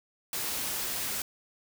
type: noise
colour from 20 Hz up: white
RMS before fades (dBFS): -33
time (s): 0.33-1.22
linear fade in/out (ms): 2
effects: none